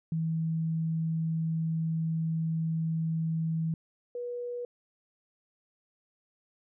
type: tone pair in turn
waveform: sine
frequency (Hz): 161.9 / 485.2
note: E3 / B4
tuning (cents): -31 / -31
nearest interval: octave + perfect fifth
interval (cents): 1900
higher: second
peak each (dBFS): -27 / -33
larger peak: first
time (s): 0.12-3.74 / 4.15-4.65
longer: first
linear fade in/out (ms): 2
effects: none